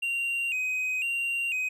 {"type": "tone with vibrato", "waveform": "triangle", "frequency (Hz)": 2637, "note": "E7", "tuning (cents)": 0, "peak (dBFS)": -25, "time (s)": [0.02, 1.69], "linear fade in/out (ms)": 10, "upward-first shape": "square", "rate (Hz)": 1, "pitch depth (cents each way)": 82, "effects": []}